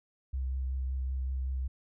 sine tone with vibrato, 65.3 Hz, C2, 3 cents flat, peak -30 dBFS, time 0.33-1.68 s, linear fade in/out 10 ms, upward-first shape triangle, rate 5.3 Hz, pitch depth 23 cents each way, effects none

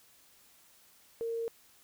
sine tone, 459.9 Hz, A#4, 23 cents flat, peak -32 dBFS, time 1.21-1.48 s, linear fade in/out 0 ms, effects white hiss -62 dBFS RMS until 1.83 s

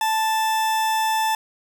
40% pulse tone, 880 Hz, A5, in tune, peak -18 dBFS, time 0.01-1.35 s, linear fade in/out 2 ms, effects none

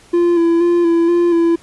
triangle tone with vibrato, 341.1 Hz, F4, 41 cents flat, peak -8 dBFS, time 0.13-1.56 s, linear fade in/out 10 ms, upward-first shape square, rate 2.1 Hz, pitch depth 26 cents each way, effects pink hiss -46 dBFS RMS until 1.62 s + resampled to 24000 Hz

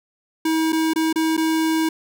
square tone with dropouts, 320.2 Hz, D#4, 50 cents sharp, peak -18 dBFS, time 0.45-1.89 s, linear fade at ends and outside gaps 5 ms, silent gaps 0.723-0.728 / 0.935-0.959 / 1.128-1.158 / 1.368-1.376 s, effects none

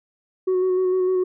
sine tone with vibrato, 370 Hz, F#4, in tune, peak -15 dBFS, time 0.47-1.24 s, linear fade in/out 10 ms, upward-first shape square, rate 6.6 Hz, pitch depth 16 cents each way, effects tanh soft clip ceiling -16 dBFS

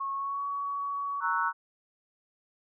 sine tone with pitch glide, 1096 to 1126.8 Hz, C#6 to C#6, -20 to +28 cents, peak -30 dBFS, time 0-1.21 s, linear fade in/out 10 ms, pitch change +48 cents, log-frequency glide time 0.13-0.44 s
sine chord, F# dominant seventh, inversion first, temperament equal, 932.3 / 1108.7 / 1318.5 / 1480 Hz, A#5 / C#6 / E6 / F#6, 0 / 0 / 0 / 0 cents, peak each -31 dBFS, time 1.2-1.53 s, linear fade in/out 50 ms
effects none

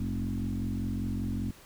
sine tone with frequency modulation, 155.56 Hz, D#3, in tune, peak -29 dBFS, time 0-1.51 s, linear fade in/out 5 ms, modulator 45.1 Hz, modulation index 2.7, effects pink hiss -54 dBFS RMS until 1.65 s

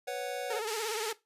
square chord, B suspended second, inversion none, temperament equal, 493.9 / 554.4 / 740 Hz, B4 / C#5 / F#5, 0 / 0 / 0 cents, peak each -39 dBFS, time 0.07-0.6 s, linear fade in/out 10 ms
sawtooth tone with vibrato, 440 Hz, A4, in tune, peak -29 dBFS, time 0.5-1.13 s, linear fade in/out 5 ms, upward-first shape sine, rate 17 Hz, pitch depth 89 cents each way
white band-pass noise, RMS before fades -40 dBFS, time 0.67-1.12 s, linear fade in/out 5 ms, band 1600 to 6900 Hz, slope 12 dB/octave
effects noise-tail reverb RT60 0.2 s tail -17 dB re dry + resampled to 32000 Hz

